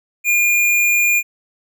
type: tone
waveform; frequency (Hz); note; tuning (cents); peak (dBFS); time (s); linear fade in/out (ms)
square; 2418; D7; +50; -13; 0.24-1.23; 50
effects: none